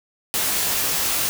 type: noise with comb filter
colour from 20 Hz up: white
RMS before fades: -22 dBFS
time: 0.34-1.29 s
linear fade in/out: 0 ms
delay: 19 ms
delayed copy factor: +0.8
effects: none